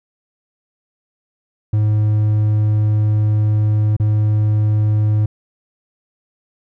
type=tone with dropouts; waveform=triangle; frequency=106.4 Hz; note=G#2; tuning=42 cents sharp; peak=-10 dBFS; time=1.73-5.26 s; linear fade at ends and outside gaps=5 ms; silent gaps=3.966-3.998 s; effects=none